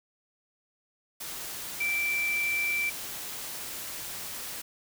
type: tone in noise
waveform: sine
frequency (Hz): 2340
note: D7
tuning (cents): -7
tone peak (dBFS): -26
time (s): 1.8-2.9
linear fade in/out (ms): 10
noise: white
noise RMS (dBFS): -38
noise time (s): 1.2-4.62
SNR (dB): +9
effects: none